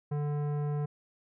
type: tone with tanh clipping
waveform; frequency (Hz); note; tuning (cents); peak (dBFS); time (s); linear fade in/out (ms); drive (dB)
sine; 146.83; D3; 0; -31; 0.11-0.86; 10; 15
effects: none